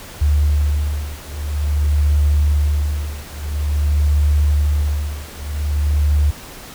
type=beating tone pair; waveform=sine; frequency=73.42 / 73.91 Hz; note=D2 / D2; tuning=0 / +12 cents; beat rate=0.49 Hz; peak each=-17 dBFS; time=0.21-6.31 s; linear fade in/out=10 ms; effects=pink hiss -36 dBFS RMS until 6.74 s